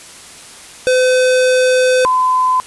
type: tone pair in turn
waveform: square / sine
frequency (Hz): 509 / 1018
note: C5 / C6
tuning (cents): -48 / -48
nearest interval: octave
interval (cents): 1200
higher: second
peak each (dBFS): -10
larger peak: neither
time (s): 0.87-2.05 / 2.05-2.6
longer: first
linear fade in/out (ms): 0
effects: white hiss -36 dBFS RMS until 2.66 s + resampled to 24000 Hz